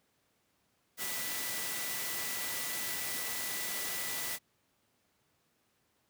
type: tone in noise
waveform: sine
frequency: 1975.5 Hz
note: B6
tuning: in tune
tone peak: -44 dBFS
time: 0.97-4.39 s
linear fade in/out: 50 ms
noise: white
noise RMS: -37 dBFS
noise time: 0.97-4.39 s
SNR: -10 dB
effects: pink hiss -74 dBFS RMS until 6.09 s + high-pass 100 Hz 12 dB/octave